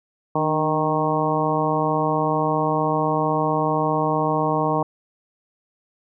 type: harmonic tone with a mistuned harmonic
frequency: 155.56 Hz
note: D#3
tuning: in tune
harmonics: 1 / 2 / 3 / 4 / 5 / 6 / 7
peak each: -26 / -26 / -26 / -26 / -26 / -26 / -26 dBFS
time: 0.35-4.83 s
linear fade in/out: 5 ms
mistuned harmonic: 2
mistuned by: -46 cents
effects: none